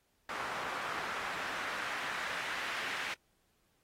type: noise with band-pass filter sweep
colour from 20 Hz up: pink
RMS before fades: -39 dBFS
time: 0.29-3.14 s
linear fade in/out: 2 ms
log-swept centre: 1200 to 2000 Hz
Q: 1.6
effects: pink hiss -75 dBFS RMS until 3.83 s + AAC 48 kbps